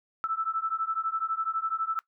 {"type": "beating tone pair", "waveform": "sine", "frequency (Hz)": [1313, 1325], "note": ["E6", "E6"], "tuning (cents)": [-7, 9], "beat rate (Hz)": 12, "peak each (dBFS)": -30, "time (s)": [0.24, 1.99], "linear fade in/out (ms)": 0, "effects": ["noise-tail reverb RT60 0.1 s tail -20 dB re dry"]}